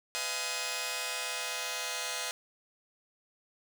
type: chord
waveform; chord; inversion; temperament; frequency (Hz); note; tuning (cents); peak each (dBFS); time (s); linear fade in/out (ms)
5% pulse; F half-diminished seventh; second; just; 502.9 / 628.6 / 698.5 / 838.1; Cb5 / Eb5 / F5 / Ab5; +31 / +18 / 0 / +16; -28; 0.15-2.31; 0
effects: none